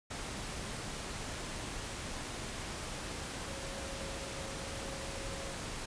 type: tone in noise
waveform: sine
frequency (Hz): 545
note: C#5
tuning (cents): -29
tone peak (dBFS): -47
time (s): 3.47-5.55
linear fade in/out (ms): 10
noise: pink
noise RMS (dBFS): -41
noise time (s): 0.1-5.86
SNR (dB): -9
effects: resampled to 22050 Hz